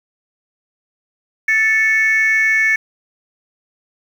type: tone pair together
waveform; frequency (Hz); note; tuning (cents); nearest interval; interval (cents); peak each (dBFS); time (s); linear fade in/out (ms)
sine; 1760 / 2213; A6 / C#7; 0 / -3; major third; 397; -13; 1.48-2.76; 5
effects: tanh soft clip ceiling -7 dBFS + 7-bit